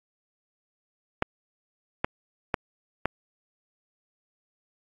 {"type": "clicks", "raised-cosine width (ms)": 0.5, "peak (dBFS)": -8, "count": 4, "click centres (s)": [1.224, 2.045, 2.542, 3.056], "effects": ["AAC 32 kbps"]}